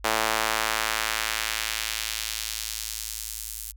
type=tone with high-pass filter sweep; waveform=sawtooth; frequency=110 Hz; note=A2; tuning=in tune; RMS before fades=-29 dBFS; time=0.04-3.72 s; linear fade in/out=10 ms; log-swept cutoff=720 to 9300 Hz; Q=0.83; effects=added 50 Hz sine -44 dBFS peak until 3.76 s